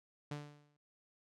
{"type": "tone with exponential decay", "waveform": "sawtooth", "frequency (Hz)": 146.8, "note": "D3", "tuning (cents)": 0, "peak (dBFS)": -35, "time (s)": [0.31, 0.77], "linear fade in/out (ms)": 5, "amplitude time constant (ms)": 100, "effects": ["low-pass 7000 Hz 12 dB/octave"]}